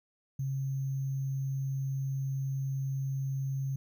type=tone with sample-and-hold; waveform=sine; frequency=135.1 Hz; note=C#3; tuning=44 cents flat; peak=-30 dBFS; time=0.39-3.76 s; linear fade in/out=5 ms; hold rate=6300 Hz; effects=none